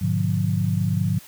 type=chord; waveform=sine; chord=G# diminished seventh; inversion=none; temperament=just; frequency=103.83 / 124.59 / 149.51 / 179.41 Hz; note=G#2 / B2 / D3 / F3; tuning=0 / +16 / +31 / +47 cents; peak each=-23 / -29 / -25 / -24 dBFS; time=0.01-1.19 s; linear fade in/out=10 ms; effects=white hiss -46 dBFS RMS until 1.27 s